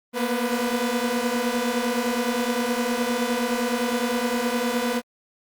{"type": "tone cluster", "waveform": "sawtooth", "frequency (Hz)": [233, 242.7, 499.1], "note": ["A#3", "B3", "B4"], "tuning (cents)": [-1, -30, 18], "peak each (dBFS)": -23, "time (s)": [0.13, 5.02], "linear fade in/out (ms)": 50, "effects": ["Opus 32 kbps"]}